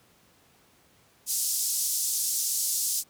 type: band-pass noise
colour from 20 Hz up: pink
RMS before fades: -28 dBFS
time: 1.26-3.04 s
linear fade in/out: 50 ms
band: 5600 to 14000 Hz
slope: 24 dB/octave
effects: pink hiss -61 dBFS RMS until 3.09 s + high-pass 80 Hz 12 dB/octave